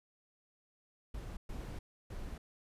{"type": "noise bursts at uneven times", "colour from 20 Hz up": "brown", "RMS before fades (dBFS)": -43, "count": 3, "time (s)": [[1.14, 1.37], [1.49, 1.79], [2.1, 2.38]], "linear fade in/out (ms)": 5, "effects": ["resampled to 32000 Hz"]}